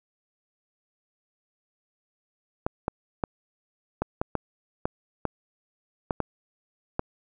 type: clicks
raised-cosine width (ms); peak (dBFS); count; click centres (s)
1; -11; 11; 2.665 / 2.881 / 3.238 / 4.02 / 4.215 / 4.353 / 4.855 / 5.253 / 6.108 / 6.203 / 6.994
effects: none